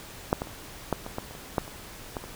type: clicks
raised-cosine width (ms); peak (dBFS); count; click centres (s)
1; -7 / -16 / -28 / -10 / -21 / -16 / -29 / -29 / -9 / -26 / -17 / -25; 12; 0.329 / 0.419 / 0.472 / 0.927 / 1.064 / 1.184 / 1.31 / 1.351 / 1.582 / 1.679 / 2.168 / 2.24
effects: pink hiss -44 dBFS RMS until 2.35 s